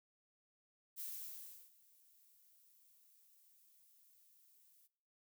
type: noise with ADSR envelope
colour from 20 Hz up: violet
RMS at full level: -45 dBFS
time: 0.96-4.88 s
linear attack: 40 ms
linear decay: 700 ms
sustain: -24 dB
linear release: 24 ms
effects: noise-tail reverb RT60 0.7 s tail -21 dB re dry